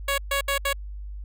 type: tone bursts at uneven times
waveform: 10% pulse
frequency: 557 Hz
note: C#5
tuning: 8 cents sharp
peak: -14 dBFS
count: 4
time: 0.08-0.18 / 0.31-0.41 / 0.48-0.58 / 0.65-0.73 s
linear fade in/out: 5 ms
effects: added 50 Hz sine -33 dBFS peak until 1.24 s